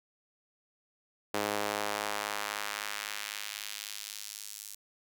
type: tone with high-pass filter sweep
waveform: sawtooth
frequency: 103.83 Hz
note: G#2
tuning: in tune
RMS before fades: -37 dBFS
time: 1.34-4.75 s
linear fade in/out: 5 ms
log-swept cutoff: 410 to 7200 Hz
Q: 0.88
effects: none